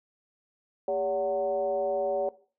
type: tone with frequency modulation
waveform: sine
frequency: 571 Hz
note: D5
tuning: 49 cents flat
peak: -25 dBFS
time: 0.88-2.29 s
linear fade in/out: 2 ms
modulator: 171 Hz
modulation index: 0.9
effects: noise-tail reverb RT60 0.4 s tail -18 dB re dry